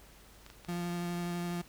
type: clicks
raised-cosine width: 0.2 ms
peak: -32 dBFS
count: 3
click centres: 0.464 / 0.501 / 0.648 s
type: tone with vibrato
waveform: 35% pulse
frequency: 174.1 Hz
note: F3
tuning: 5 cents flat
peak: -32 dBFS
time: 0.68-1.62 s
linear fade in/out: 10 ms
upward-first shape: triangle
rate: 12 Hz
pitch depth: 13 cents each way
effects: added 50 Hz sine -58 dBFS peak until 1.68 s + pink hiss -58 dBFS RMS until 1.68 s